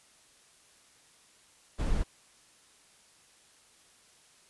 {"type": "noise", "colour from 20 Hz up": "brown", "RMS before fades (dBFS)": -28, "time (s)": [1.78, 2.04], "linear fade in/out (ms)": 20, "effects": ["white hiss -61 dBFS RMS until 4.49 s", "resampled to 24000 Hz"]}